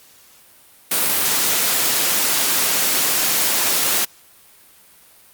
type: high-pass noise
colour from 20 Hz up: white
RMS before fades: -18 dBFS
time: 0.91-4.05 s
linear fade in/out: 5 ms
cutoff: 160 Hz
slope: 12 dB/octave
effects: white hiss -49 dBFS RMS until 5.33 s + Opus 48 kbps